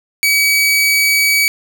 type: tone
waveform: sawtooth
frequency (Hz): 2276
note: C#7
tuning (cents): +45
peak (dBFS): -7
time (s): 0.23-1.48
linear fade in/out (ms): 0
effects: none